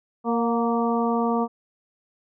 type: harmonic tone with a mistuned harmonic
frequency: 232.4 Hz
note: A#3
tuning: 5 cents flat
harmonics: 1 / 2 / 3 / 4 / 5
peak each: -23 / -26 / -28 / -29 / -30 dBFS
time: 0.24-1.48 s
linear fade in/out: 50 ms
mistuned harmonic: 3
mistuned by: +30 cents
effects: none